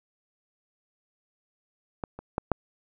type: clicks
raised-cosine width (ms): 1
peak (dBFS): -17 / -25 / -12 / -8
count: 4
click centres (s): 2.038 / 2.19 / 2.381 / 2.517
effects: none